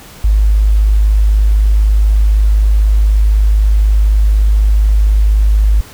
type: tone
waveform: sine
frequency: 52 Hz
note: G#1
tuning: 3 cents sharp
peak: -6 dBFS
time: 0.24-5.81 s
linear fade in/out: 5 ms
effects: pink hiss -36 dBFS RMS until 5.93 s